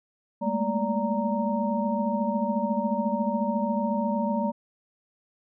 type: tone cluster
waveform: sine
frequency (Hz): 203.6 / 217.9 / 231.8 / 580 / 929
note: G#3 / A3 / A#3 / D5 / A#5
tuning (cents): -34 / -17 / -10 / -22 / -6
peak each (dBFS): -30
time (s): 0.41-4.52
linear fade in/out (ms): 20
effects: none